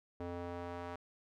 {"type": "tone with band-pass filter sweep", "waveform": "square", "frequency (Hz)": 87.31, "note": "F2", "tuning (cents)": 0, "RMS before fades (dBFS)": -43, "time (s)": [0.2, 0.96], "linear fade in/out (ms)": 5, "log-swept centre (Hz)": [490, 900], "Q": 0.97, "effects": []}